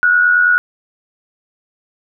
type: tone with amplitude modulation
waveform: sine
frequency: 1458 Hz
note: F#6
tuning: 26 cents flat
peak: -6 dBFS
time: 0.03-0.58 s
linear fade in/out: 0 ms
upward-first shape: sine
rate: 89.4 Hz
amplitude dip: 55%
effects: none